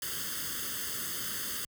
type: noise with comb filter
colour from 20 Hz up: white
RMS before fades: -36 dBFS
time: 0.02-1.65 s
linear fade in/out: 2 ms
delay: 0.62 ms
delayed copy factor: +1
effects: high-pass 60 Hz 12 dB/octave